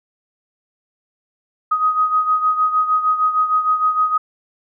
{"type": "beating tone pair", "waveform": "sine", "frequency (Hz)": [1253, 1259.5], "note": ["D#6", "D#6"], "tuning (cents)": [12, 21], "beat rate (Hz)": 6.5, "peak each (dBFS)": [-15, -21], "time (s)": [1.71, 4.18], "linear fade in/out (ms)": 10, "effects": []}